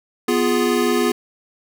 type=chord; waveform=square; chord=F diminished; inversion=second; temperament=equal; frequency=246.9 / 349.2 / 415.3 Hz; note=Cb4 / F4 / Ab4; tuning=0 / 0 / 0 cents; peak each=-21 dBFS; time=0.28-1.12 s; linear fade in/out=5 ms; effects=none